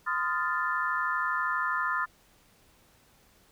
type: chord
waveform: sine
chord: F dominant seventh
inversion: second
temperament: equal with one note detuned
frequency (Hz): 1027.3 / 1244.5 / 1396.9 / 1760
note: C6 / Eb6 / F6 / A6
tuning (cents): -32 / 0 / 0 / 0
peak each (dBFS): -32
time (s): 0.06-2.06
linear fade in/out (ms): 20
effects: pink hiss -62 dBFS RMS until 3.51 s